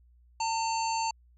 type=harmonic tone; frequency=900 Hz; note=A5; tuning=39 cents sharp; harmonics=1 / 3 / 5 / 7 / 8; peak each=-28 / -38 / -38 / -42 / -41 dBFS; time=0.4-1.11 s; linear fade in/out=5 ms; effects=added 60 Hz sine -57 dBFS peak until 1.37 s